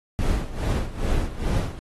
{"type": "noise with tremolo", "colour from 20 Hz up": "brown", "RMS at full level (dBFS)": -21, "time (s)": [0.19, 1.79], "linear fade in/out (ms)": 0, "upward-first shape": "sine", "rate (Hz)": 2.4, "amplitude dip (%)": 80, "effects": ["AAC 32 kbps"]}